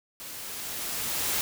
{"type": "noise with level ramp", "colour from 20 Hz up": "white", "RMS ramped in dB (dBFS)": [-41, -27], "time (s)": [0.2, 1.41], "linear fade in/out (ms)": 0, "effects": []}